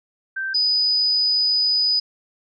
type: tone pair in turn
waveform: sine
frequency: 1560 / 4977 Hz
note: G6 / D#8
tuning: -9 / 0 cents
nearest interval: octave + minor sixth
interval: 2009 cents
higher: second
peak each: -23 / -16 dBFS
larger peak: second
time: 0.36-0.54 / 0.54-2 s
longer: second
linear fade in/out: 10 ms
effects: none